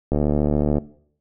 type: click train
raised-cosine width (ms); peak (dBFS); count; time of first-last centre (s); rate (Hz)
2; -7; 50; 0.12-0.783; 73.9
effects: noise-tail reverb RT60 0.6 s tail -19 dB re dry